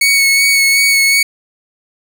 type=tone with vibrato; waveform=sawtooth; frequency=2217 Hz; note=C#7; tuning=in tune; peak=-5 dBFS; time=0.01-1.23 s; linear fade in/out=5 ms; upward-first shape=sine; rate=2.7 Hz; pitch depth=19 cents each way; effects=none